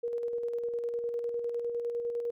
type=tone with tremolo; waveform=sine; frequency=473.7 Hz; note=A#4; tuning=28 cents sharp; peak=-29 dBFS; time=0.03-2.31 s; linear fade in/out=10 ms; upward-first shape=square; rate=9.9 Hz; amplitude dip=35%; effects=none